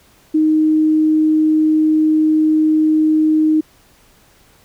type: tone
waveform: sine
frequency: 311.1 Hz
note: D#4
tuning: in tune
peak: -10 dBFS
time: 0.34-3.61 s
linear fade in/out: 10 ms
effects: pink hiss -51 dBFS RMS until 4.64 s